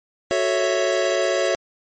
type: chord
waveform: square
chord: F# minor seventh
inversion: none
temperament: equal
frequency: 370 / 440 / 554.4 / 659.3 Hz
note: F#4 / A4 / C#5 / E5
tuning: 0 / 0 / 0 / 0 cents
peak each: -25 / -28 / -23 / -24 dBFS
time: 0.31-1.55 s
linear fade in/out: 0 ms
effects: MP3 32 kbps